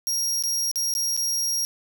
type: tone with dropouts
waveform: sawtooth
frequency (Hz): 5620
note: F8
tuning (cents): +10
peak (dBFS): -20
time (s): 0.07-1.65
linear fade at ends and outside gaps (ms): 0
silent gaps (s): 0.425-0.437 / 0.714-0.758 / 0.939-0.951 / 1.166-1.175
effects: none